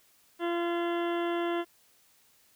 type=harmonic tone; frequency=343.2 Hz; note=F4; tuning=30 cents flat; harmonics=1 / 2 / 3 / 4 / 5 / 6 / 8 / 9 / 10; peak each=-29 / -35 / -39 / -41 / -43 / -45 / -47 / -48 / -49 dBFS; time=0.39-1.65 s; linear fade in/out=50 ms; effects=white hiss -64 dBFS RMS until 2.55 s